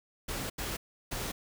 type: noise bursts at uneven times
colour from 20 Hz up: pink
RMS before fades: -36 dBFS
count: 3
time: 0.28-0.5 / 0.58-0.77 / 1.11-1.32 s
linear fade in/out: 10 ms
effects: none